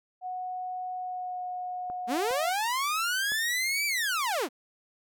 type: tone with pitch glide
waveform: sine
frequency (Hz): 735 to 727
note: F#5 to F#5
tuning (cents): -12 to -31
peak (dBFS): -32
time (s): 0.21-2.54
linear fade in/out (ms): 50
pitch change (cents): -19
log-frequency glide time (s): 0.95-1.42
type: clicks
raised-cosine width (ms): 1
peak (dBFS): -29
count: 3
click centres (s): 1.9 / 2.309 / 3.32
type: linear two-way sweep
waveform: sawtooth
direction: up then down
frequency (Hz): 211.5 to 2349 to 211.5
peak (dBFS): -23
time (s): 2.07-4.49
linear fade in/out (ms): 50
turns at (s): 3.86
effects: none